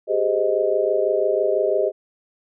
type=chord; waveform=sine; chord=Ab major seventh; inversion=third; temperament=just; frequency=389.3 / 415.3 / 519.1 / 623 Hz; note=G4 / Ab4 / C5 / Eb5; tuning=-12 / 0 / -14 / +2 cents; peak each=-23 / -23 / -24 / -21 dBFS; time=0.07-1.92 s; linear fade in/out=50 ms; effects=none